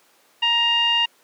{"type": "tone with low-pass filter", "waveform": "sawtooth", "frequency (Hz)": 938, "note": "A#5", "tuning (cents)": 11, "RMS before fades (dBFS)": -19, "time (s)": [0.42, 1.06], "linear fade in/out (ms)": 10, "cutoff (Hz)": 2900, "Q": 8.4, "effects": ["pink hiss -57 dBFS RMS until 1.23 s", "high-pass 400 Hz 12 dB/octave"]}